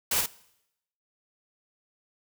white noise with echo, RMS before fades -26 dBFS, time 0.11-0.21 s, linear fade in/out 5 ms, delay 52 ms, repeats 1, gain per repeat -4 dB, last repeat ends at 0.262 s, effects noise-tail reverb RT60 0.8 s tail -20 dB re dry

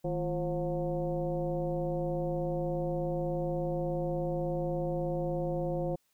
sine tone with frequency modulation, 345.7 Hz, F4, 18 cents flat, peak -29 dBFS, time 0.04-5.96 s, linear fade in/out 10 ms, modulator 187 Hz, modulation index 1.6, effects white hiss -74 dBFS RMS until 6.13 s

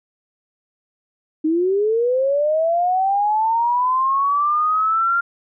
sine linear sweep, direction up, 305.2 to 1397 Hz, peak -15 dBFS, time 1.44-5.21 s, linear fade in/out 10 ms, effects none

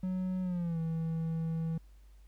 triangle tone with pitch glide, 185 to 162.92 Hz, F#3 to E3, 0 to -20 cents, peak -29 dBFS, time 0.03-1.78 s, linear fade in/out 5 ms, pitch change -220 cents, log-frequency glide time 0.42-0.79 s, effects added 50 Hz sine -53 dBFS peak until 2.27 s + pink hiss -71 dBFS RMS until 2.27 s

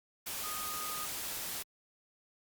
sine tone in noise, 1238 Hz, D#6, 9 cents flat, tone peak -41 dBFS, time 0.43-1.06 s, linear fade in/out 10 ms, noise white, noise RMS -39 dBFS, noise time 0.26-1.63 s, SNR -5 dB, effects Opus 48 kbps

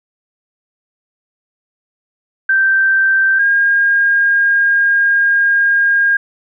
sine tone pair in turn, 1564 / 1618.2 Hz, G6 / G#6, -4 / -45 cents, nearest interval minor second, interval 59 cents, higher second, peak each -9 dBFS, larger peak neither, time 2.49-3.39 / 3.39-6.17 s, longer second, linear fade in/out 5 ms, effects none

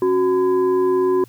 sine tone with frequency modulation, 370 Hz, F#4, in tune, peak -14 dBFS, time 0.02-1.24 s, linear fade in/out 2 ms, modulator 643 Hz, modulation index 0.55, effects added 117 Hz sine -45 dBFS peak until 1.28 s + white hiss -54 dBFS RMS until 1.28 s

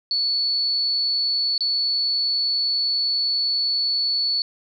sine tone with dropouts, 4435 Hz, C#8, in tune, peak -19 dBFS, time 0.11-4.42 s, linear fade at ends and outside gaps 1 ms, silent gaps 1.579-1.607 s, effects none

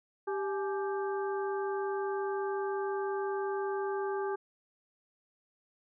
harmonic tone with a mistuned harmonic, 393.4 Hz, G4, 6 cents sharp, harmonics 1 / 2 / 3 / 4, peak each -32 / -38 / -42 / -44 dBFS, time 0.27-4.36 s, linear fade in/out 10 ms, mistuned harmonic 2, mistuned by +120 cents, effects none

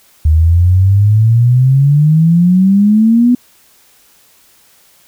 sine exponential sweep, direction up, 76.1 to 249 Hz, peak -5 dBFS, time 0.25-3.35 s, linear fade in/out 5 ms, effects white hiss -48 dBFS RMS until 5.07 s

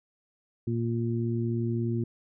harmonic tone, 116.5 Hz, A#2, 1 cent flat, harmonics 1 / 2 / 3, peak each -28 / -31 / -33 dBFS, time 0.67-2.04 s, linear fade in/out 5 ms, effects none

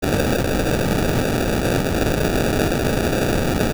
white noise with sample-and-hold, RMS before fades -19 dBFS, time 0.02-3.73 s, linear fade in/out 20 ms, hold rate 1050 Hz, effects none

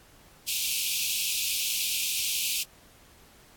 pink high-pass noise, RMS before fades -29 dBFS, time 0.47-2.64 s, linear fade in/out 20 ms, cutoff 2400 Hz, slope 96 dB/octave, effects pink hiss -56 dBFS RMS until 3.56 s + AAC 64 kbps

